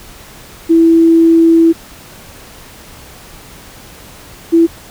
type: tone pair in turn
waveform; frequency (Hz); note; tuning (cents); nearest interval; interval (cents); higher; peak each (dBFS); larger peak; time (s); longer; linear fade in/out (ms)
sine; 329.9 / 332.6; E4 / E4; +1 / +16; unison; 15; second; -4; neither; 0.69-1.73 / 4.52-4.67; first; 20
effects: pink hiss -36 dBFS RMS until 4.9 s